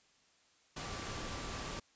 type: tone in noise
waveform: sine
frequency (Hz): 1166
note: D6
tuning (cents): -13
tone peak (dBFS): -51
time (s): 0.76-1.8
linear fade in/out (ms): 10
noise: pink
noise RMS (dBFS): -42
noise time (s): 0.76-1.8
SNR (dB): -12
effects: white hiss -69 dBFS RMS until 1.95 s + resampled to 16000 Hz